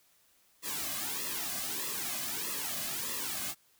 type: noise with flanger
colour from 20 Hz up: white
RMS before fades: -36 dBFS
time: 0.62-3.55 s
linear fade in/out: 50 ms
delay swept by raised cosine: 1.3 to 2.21 ms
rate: 1.6 Hz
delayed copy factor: -0.9
effects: white hiss -67 dBFS RMS until 3.79 s